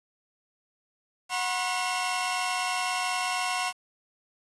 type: tone cluster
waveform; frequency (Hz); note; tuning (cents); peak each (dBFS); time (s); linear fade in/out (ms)
sawtooth; 733 / 981 / 1078 / 2717; F#5 / B5 / C#6 / F7; -16 / -12 / -49 / -48; -27 / -32 / -28 / -30; 1.29-3.73; 50
effects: resampled to 24000 Hz + 8-bit